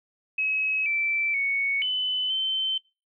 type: tone with pitch steps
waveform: sine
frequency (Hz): 2560 / 2331 / 2221 / 3017 / 3085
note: D#7 / D7 / C#7 / F#7 / G7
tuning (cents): +49 / -14 / +3 / +33 / -28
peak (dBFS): -23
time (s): 0.38-2.78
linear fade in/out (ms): 5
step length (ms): 480
effects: noise-tail reverb RT60 0.3 s tail -24 dB re dry